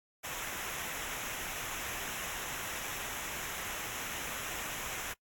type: noise with comb filter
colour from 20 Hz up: pink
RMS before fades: -40 dBFS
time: 0.23-5.14 s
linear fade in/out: 20 ms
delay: 0.22 ms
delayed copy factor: -0.7
effects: noise-tail reverb RT60 0.1 s tail -22 dB re dry + AAC 64 kbps